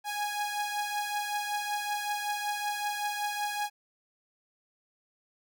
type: beating tone pair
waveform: sawtooth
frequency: 827 / 832.3 Hz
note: G#5 / G#5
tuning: -8 / +4 cents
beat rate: 5.3 Hz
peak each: -28 / -33 dBFS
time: 0.04-3.7 s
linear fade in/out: 50 ms
effects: none

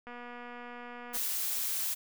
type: click train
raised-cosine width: 0.5 ms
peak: -31 dBFS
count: 267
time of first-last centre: 0.07-1.169 s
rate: 242 Hz
type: noise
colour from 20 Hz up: blue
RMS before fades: -33 dBFS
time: 1.13-1.95 s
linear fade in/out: 20 ms
effects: none

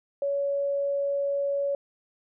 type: tone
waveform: sine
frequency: 562 Hz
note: C#5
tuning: 24 cents sharp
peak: -24 dBFS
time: 0.22-1.75 s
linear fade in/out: 2 ms
effects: none

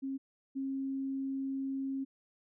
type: tone pair in turn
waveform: sine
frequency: 270 / 270 Hz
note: C#4 / C#4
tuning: -45 / -45 cents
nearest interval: unison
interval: 0 cents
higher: neither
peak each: -34 / -33 dBFS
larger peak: second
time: 0.02-0.18 / 0.55-2.05 s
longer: second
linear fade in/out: 20 ms
effects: none

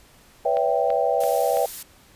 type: chord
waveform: sine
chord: C# half-diminished seventh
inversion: third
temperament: equal with one note detuned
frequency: 493.9 / 565 / 659.3 / 784 Hz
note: B4 / C#5 / E5 / G5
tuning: 0 / +33 / 0 / 0 cents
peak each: -24 dBFS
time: 0.45-1.66 s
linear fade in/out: 5 ms
type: click train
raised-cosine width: 0.3 ms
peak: -20 dBFS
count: 4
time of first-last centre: 0.57-1.57 s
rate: 3 Hz
type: noise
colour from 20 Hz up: blue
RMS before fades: -34 dBFS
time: 1.2-1.83 s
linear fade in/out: 5 ms
effects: pink hiss -53 dBFS RMS until 2.15 s + resampled to 32000 Hz

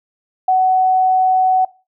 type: tone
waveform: sine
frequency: 748 Hz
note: F#5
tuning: 19 cents sharp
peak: -10 dBFS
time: 0.48-1.65 s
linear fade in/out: 5 ms
effects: noise-tail reverb RT60 0.3 s tail -20 dB re dry

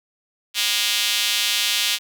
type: tone with high-pass filter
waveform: square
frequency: 110 Hz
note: A2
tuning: in tune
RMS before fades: -21 dBFS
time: 0.54-1.99 s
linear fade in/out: 50 ms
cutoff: 3200 Hz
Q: 1.9
effects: none

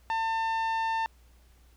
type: tone with low-pass filter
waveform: sawtooth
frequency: 900 Hz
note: A5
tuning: 39 cents sharp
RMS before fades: -29 dBFS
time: 0.1-1.06 s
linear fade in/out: 0 ms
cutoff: 2500 Hz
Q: 0.51
effects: added 60 Hz sine -56 dBFS peak until 1.76 s + pink hiss -65 dBFS RMS until 1.76 s

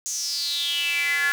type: tone with high-pass filter sweep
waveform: square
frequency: 155.56 Hz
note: D#3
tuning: in tune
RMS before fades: -25 dBFS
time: 0.06-1.32 s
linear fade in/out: 0 ms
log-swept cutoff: 6700 to 1600 Hz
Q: 7.9
effects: none

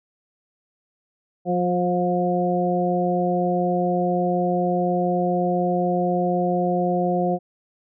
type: harmonic tone with a mistuned harmonic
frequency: 178.5 Hz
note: F3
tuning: 38 cents sharp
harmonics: 1 / 2 / 3 / 4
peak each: -23 / -25 / -25 / -24 dBFS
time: 1.45-7.39 s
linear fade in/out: 50 ms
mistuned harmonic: 3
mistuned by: -18 cents
effects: none

